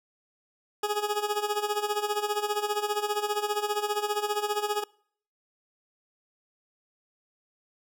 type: tone with tremolo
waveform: 20% pulse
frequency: 416.8 Hz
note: G#4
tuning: 6 cents sharp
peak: -19 dBFS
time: 0.83-4.84 s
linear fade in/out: 5 ms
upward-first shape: sine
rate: 15 Hz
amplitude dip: 75%
effects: noise-tail reverb RT60 0.6 s tail -26 dB re dry